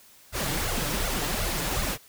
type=noise with flanger; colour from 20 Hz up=pink; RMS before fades=-28 dBFS; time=0.32-1.98 s; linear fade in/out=50 ms; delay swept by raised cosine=1.4 to 6.9 ms; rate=2.7 Hz; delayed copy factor=+0.95; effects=white hiss -54 dBFS RMS until 2.08 s